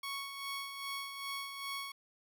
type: tone with tremolo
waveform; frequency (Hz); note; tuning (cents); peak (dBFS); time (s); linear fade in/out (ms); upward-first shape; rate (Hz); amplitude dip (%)
15% pulse; 1108.7; C#6; 0; -31; 0.03-1.92; 5; sine; 2.5; 50
effects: none